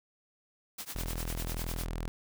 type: noise with tremolo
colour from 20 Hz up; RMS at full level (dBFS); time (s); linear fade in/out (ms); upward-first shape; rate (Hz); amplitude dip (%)
white; -38; 0.78-1.86; 5; triangle; 10; 100
type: tone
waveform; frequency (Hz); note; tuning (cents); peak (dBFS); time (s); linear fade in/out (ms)
sawtooth; 41.21; E1; 0; -30; 0.95-2.08; 0
effects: none